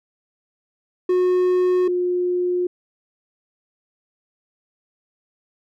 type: tone pair in turn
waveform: triangle / sine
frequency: 363.7 / 357.9 Hz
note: F#4 / F4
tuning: -30 / +42 cents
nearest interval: unison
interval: 28 cents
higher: first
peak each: -13 / -18 dBFS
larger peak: first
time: 1.09-1.88 / 1.88-2.67 s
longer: neither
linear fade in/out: 5 ms
effects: none